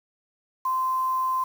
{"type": "tone with quantisation", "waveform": "sine", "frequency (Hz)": 1037, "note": "C6", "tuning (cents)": -16, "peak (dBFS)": -22, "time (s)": [0.65, 1.44], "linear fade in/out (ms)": 5, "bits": 7, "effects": []}